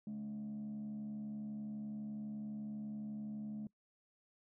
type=tone with frequency modulation; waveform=sine; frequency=212.2 Hz; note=G#3; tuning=38 cents sharp; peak=-39 dBFS; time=0.07-3.67 s; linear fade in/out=2 ms; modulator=71.9 Hz; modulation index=0.39; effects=noise-tail reverb RT60 0.1 s tail -23 dB re dry + tanh soft clip ceiling -39 dBFS